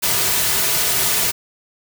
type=noise with comb filter; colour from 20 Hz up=white; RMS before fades=-18 dBFS; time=0.02-1.32 s; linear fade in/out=20 ms; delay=3.7 ms; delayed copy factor=-0.55; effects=none